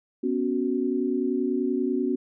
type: chord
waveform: sine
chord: B suspended second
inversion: none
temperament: equal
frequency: 246.9 / 277.2 / 370 Hz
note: B3 / C#4 / F#4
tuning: 0 / 0 / 0 cents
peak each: -27 dBFS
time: 0.23-2.16 s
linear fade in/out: 10 ms
effects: none